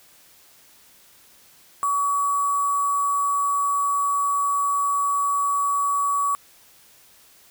sine tone with sample-and-hold, 1135 Hz, C#6, 41 cents sharp, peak -19 dBFS, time 1.83-6.35 s, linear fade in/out 0 ms, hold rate 8820 Hz, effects white hiss -53 dBFS RMS until 7.5 s

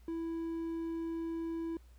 triangle tone with hard clipping, 330 Hz, E4, 2 cents sharp, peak -36 dBFS, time 0.08-1.77 s, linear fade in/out 2 ms, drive 6 dB, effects added 60 Hz sine -55 dBFS peak until 1.98 s + pink hiss -70 dBFS RMS until 1.98 s

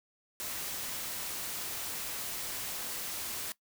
white noise, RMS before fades -38 dBFS, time 0.4-3.52 s, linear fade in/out 0 ms, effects noise-tail reverb RT60 0.1 s tail -19 dB re dry

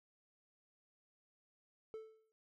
triangle tone with exponential decay, 440 Hz, A4, in tune, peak -40 dBFS, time 1.94-2.32 s, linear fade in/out 0 ms, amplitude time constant 81 ms, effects none

